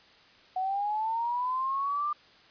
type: linear sweep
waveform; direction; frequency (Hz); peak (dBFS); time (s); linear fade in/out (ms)
sine; up; 738 to 1200; -27; 0.56-2.13; 5
effects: white hiss -57 dBFS RMS until 2.5 s + resampled to 11025 Hz